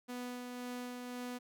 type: tone with tremolo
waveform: sawtooth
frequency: 246.9 Hz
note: B3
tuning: in tune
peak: -36 dBFS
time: 0.08-1.39 s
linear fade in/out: 20 ms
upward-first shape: sine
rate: 1.9 Hz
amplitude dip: 30%
effects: none